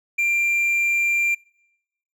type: tone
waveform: triangle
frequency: 2376 Hz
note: D7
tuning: 20 cents sharp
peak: -16 dBFS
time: 0.18-1.35 s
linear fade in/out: 10 ms
effects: noise-tail reverb RT60 0.9 s tail -26 dB re dry